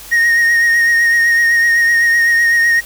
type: tone with vibrato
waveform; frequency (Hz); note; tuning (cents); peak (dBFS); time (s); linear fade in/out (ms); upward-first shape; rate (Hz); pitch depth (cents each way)
triangle; 1863; A#6; -2; -7; 0.11-2.81; 20; triangle; 7.9; 28
effects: added 50 Hz sine -42 dBFS peak until 2.85 s + white hiss -34 dBFS RMS until 2.85 s